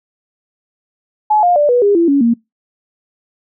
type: tone with pitch steps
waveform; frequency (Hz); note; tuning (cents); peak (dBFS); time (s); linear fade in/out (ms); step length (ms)
sine; 851 / 707.4 / 588 / 488.8 / 406.3 / 337.7 / 280.7 / 233.3; G#5 / F5 / D5 / B4 / G#4 / E4 / C#4 / A#3; +42 / +22 / +2 / -18 / -38 / +42 / +22 / +2; -8; 1.3-2.34; 10; 130
effects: noise-tail reverb RT60 0.2 s tail -25 dB re dry